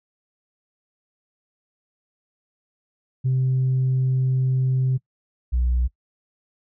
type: tone pair in turn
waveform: sine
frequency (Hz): 130 / 61.35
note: C3 / B1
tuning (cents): -11 / -11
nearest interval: octave + minor second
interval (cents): 1300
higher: first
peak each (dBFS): -16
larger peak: neither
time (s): 3.24-4.98 / 5.52-5.88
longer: first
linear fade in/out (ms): 20
effects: noise-tail reverb RT60 0.1 s tail -22 dB re dry + tanh soft clip ceiling -15 dBFS